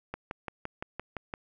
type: click train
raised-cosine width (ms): 0.5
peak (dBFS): -20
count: 8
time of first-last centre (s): 0.14-1.339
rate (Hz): 5.84
effects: none